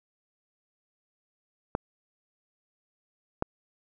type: clicks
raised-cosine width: 1 ms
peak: -12 dBFS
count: 2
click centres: 1.751 / 3.424 s
effects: none